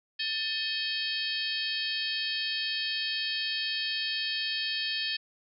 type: harmonic tone with a mistuned harmonic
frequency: 636 Hz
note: D#5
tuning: 38 cents sharp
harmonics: 3 / 4 / 5 / 6 / 7 / 8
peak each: -37 / -37 / -34 / -39 / -34 / -41 dBFS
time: 0.19-5.17 s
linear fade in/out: 10 ms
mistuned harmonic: 3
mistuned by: -130 cents
effects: none